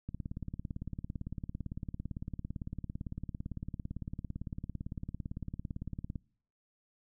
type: click train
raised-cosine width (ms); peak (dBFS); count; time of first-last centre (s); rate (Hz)
5; -26; 109; 0.09-6.157; 17.8
effects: noise-tail reverb RT60 0.6 s tail -26 dB re dry